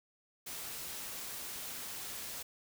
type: noise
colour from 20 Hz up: white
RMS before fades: -43 dBFS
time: 0.46-2.43 s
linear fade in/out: 10 ms
effects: none